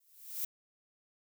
violet noise with exponential growth, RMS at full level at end -33 dBFS, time 0-0.45 s, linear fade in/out 5 ms, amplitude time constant 96 ms, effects none

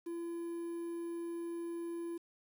triangle tone with quantisation, 339.1 Hz, E4, 49 cents sharp, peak -36 dBFS, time 0.06-2.18 s, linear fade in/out 10 ms, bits 10, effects none

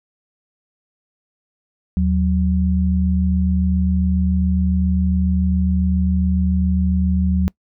sine tone pair together, 77.74 / 185 Hz, D#2 / F#3, -1 / 0 cents, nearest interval octave + minor third, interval 1501 cents, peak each -17 dBFS, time 1.97-7.48 s, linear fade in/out 0 ms, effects noise-tail reverb RT60 0.1 s tail -24 dB re dry

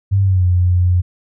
sine tone with pitch glide, 98.2 to 89.53 Hz, G2 to F2, +4 to +44 cents, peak -10 dBFS, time 0.11-1.02 s, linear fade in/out 20 ms, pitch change -160 cents, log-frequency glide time 0.22-0.45 s, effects none

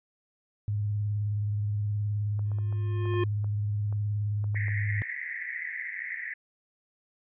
sine tone with vibrato, 103.83 Hz, G#2, in tune, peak -26 dBFS, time 0.68-5.02 s, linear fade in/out 0 ms, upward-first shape triangle, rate 19 Hz, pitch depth 46 cents each way
clicks, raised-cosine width 1 ms, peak -33 dBFS, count 11, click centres 2.393 / 2.517 / 2.586 / 2.726 / 3.056 / 3.138 / 3.444 / 3.926 / 4.442 / 4.546 / 4.683 s
square tone with exponential growth, 354.4 Hz, F4, 25 cents sharp, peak -25 dBFS, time 2.45-3.24 s, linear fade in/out 5 ms, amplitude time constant 170 ms
pink band-pass noise, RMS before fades -36 dBFS, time 4.55-6.34 s, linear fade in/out 5 ms, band 1800 to 2100 Hz, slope 96 dB/octave
effects resampled to 8000 Hz

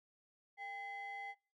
triangle ring-modulated tone, 623 Hz, D#5, 2 cents sharp, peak -38 dBFS, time 0.57-1.35 s, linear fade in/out 50 ms, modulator 1420 Hz, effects noise-tail reverb RT60 0.4 s tail -26 dB re dry

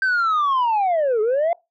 sine linear two-way sweep, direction down then up, 1568 to 415.3 to 703 Hz, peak -14 dBFS, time 0.02-1.53 s, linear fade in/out 2 ms, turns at 1.21 s, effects noise-tail reverb RT60 0.2 s tail -22 dB re dry + tanh soft clip ceiling -15 dBFS

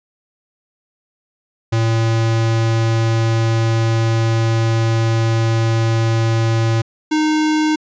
square tone pair in turn, 113.5 / 308.5 Hz, A#2 / D#4, -46 / -15 cents, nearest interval octave + perfect fourth, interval 1731 cents, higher second, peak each -14 dBFS, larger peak neither, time 1.72-6.82 / 7.11-7.76 s, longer first, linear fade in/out 10 ms, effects resampled to 16000 Hz

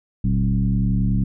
sine tone with frequency modulation, 120 Hz, B2, 49 cents flat, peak -16 dBFS, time 0.24-1.24 s, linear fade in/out 5 ms, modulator 70.5 Hz, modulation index 1.4, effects none

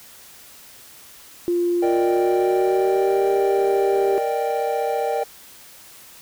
sine tone with pitch glide, 348.5 to 393.4 Hz, F4 to G4, -4 to +6 cents, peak -17 dBFS, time 1.48-4.18 s, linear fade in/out 0 ms, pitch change +210 cents, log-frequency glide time 1.89-3.31 s
triangle chord, Eb major seventh, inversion second, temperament equal, 466.2 / 587.3 / 622.3 / 784 Hz, Bb4 / D5 / Eb5 / G5, 0 / 0 / 0 / 0 cents, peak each -22 / -24 / -28 / -22 dBFS, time 1.82-5.24 s, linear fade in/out 10 ms
effects tanh soft clip ceiling -8 dBFS + white hiss -45 dBFS RMS until 6.21 s

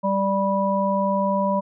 harmonic tone, 196 Hz, G3, in tune, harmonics 1 / 3 / 5, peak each -23 / -23 / -23 dBFS, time 0.03-1.61 s, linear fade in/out 20 ms, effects none

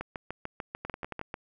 two click trains, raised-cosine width 0.5 ms, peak -21 / -20 dBFS, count 5 / 10, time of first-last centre 0.85-1.214 / 0.01-1.341 s, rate 11 / 6.76 Hz, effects none

